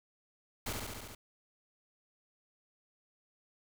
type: noise with echo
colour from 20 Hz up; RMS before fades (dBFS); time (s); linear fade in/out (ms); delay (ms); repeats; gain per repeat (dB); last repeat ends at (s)
pink; -37; 0.66-0.73; 5; 70; 6; -2; 1.15
effects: none